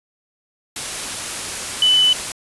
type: tone in noise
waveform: sine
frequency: 2998 Hz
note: F#7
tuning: 22 cents sharp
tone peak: -11 dBFS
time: 1.82-2.13 s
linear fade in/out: 2 ms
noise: white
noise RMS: -26 dBFS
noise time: 0.76-2.32 s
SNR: +12 dB
effects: resampled to 24000 Hz